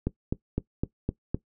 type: click train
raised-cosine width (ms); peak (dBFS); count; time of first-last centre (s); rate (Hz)
3; -13; 6; 0.07-1.346; 3.92
effects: noise-tail reverb RT60 0.1 s tail -18 dB re dry